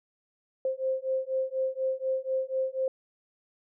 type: beating tone pair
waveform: sine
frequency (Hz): 523.3 / 527.4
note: C5 / C5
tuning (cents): 0 / +14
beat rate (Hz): 4.1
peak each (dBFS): -30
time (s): 0.65-2.88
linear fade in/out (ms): 2
effects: none